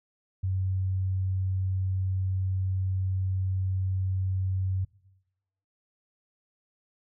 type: tone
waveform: sine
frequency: 94.3 Hz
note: F#2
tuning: 33 cents sharp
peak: -25 dBFS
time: 0.43-4.85 s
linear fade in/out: 10 ms
effects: noise-tail reverb RT60 1.0 s tail -22 dB re dry